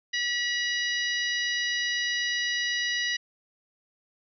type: harmonic tone with a mistuned harmonic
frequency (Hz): 968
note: B5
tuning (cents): -35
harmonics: 2 / 3 / 4 / 5 / 6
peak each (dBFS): -28 / -32 / -34 / -36 / -38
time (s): 0.13-3.17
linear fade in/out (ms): 10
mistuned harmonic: 5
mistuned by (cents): +18
effects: none